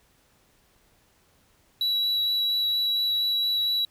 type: tone with vibrato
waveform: triangle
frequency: 3915 Hz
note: B7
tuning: 16 cents flat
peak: -21 dBFS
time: 1.81-3.85 s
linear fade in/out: 2 ms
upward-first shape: sine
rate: 4.3 Hz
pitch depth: 8 cents each way
effects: pink hiss -63 dBFS RMS until 3.9 s